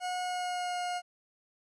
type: tone with pitch glide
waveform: 40% pulse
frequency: 726 to 714.8 Hz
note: F#5 to F5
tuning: -33 to +40 cents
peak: -31 dBFS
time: 0-1.02 s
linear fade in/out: 50 ms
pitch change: -27 cents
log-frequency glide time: 0.22-0.79 s
effects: resampled to 22050 Hz + 12-bit